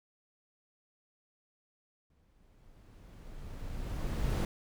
brown noise with exponential growth, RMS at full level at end -28 dBFS, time 2.1-4.45 s, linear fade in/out 2 ms, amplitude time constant 510 ms, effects none

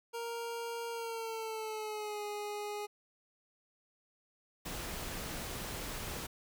25% pulse tone with pitch glide, 466.2 to 415.3 Hz, A#4 to G#4, 0 to 0 cents, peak -34 dBFS, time 0.13-2.87 s, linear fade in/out 20 ms, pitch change -200 cents, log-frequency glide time 0.9-2.24 s
pink noise, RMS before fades -41 dBFS, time 4.65-6.27 s, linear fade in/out 10 ms
effects none

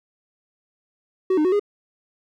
triangle tone with pitch steps, 375.7 / 305.3 / 369 / 410.7 Hz, F#4 / D#4 / F#4 / G#4, +26 / -33 / -5 / -19 cents, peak -14 dBFS, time 1.3-1.596 s, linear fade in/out 5 ms, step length 74 ms, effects none

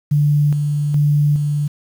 sine tone with tremolo, 146.83 Hz, D3, in tune, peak -11 dBFS, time 0.11-1.68 s, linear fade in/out 10 ms, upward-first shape square, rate 1.2 Hz, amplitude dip 40%, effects 7-bit

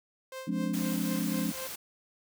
sawtooth tone with tremolo, 523.3 Hz, C5, in tune, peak -33 dBFS, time 0.32-1.67 s, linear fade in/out 2 ms, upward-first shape triangle, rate 4 Hz, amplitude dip 95%
sine chord, D half-diminished seventh, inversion first, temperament just, 176.2 / 211.4 / 264.3 / 293.7 Hz, F3 / Ab3 / C4 / D4, +16 / +31 / +18 / 0 cents, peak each -33 / -33 / -35 / -35 dBFS, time 0.47-1.52 s, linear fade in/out 10 ms
white noise, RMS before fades -40 dBFS, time 0.73-1.76 s, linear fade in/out 10 ms
effects none

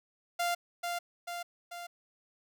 sawtooth tone with echo, 696 Hz, F5, 6 cents flat, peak -25 dBFS, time 0.39-0.55 s, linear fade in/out 10 ms, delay 440 ms, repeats 3, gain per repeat -4 dB, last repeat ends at 1.87 s, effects none

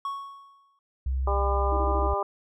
triangle tone with exponential decay, 1108.7 Hz, C#6, in tune, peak -25 dBFS, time 0.05-0.79 s, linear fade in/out 2 ms, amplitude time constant 160 ms
sine tone, 65.5 Hz, C2, 2 cents sharp, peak -24 dBFS, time 1.06-2.14 s, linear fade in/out 5 ms
harmonic tone, 200 Hz, G3, 35 cents sharp, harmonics 2 / 3 / 4 / 5 / 6, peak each -31 / -31 / -31 / -31 / -31 dBFS, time 1.27-2.23 s, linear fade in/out 5 ms
sine tone bursts, 325.2 Hz, E4, 23 cents flat, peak -32 dBFS, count 5, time 1.72-2.071 s, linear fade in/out 2 ms, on 51 ms, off 24 ms
effects none

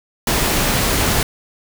pink noise, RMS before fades -17 dBFS, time 0.27-1.23 s, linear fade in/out 2 ms, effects none

